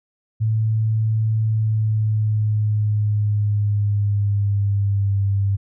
sine tone with pitch glide, 110 to 99.14 Hz, A2 to G2, 0 to +20 cents, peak -16 dBFS, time 0.4-5.57 s, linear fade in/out 20 ms, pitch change -180 cents, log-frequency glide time 1.43-5.17 s, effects none

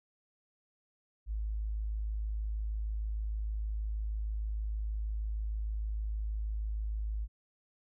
sine tone, 53.2 Hz, G#1, 42 cents sharp, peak -32 dBFS, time 1.26-7.28 s, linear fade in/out 50 ms, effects none

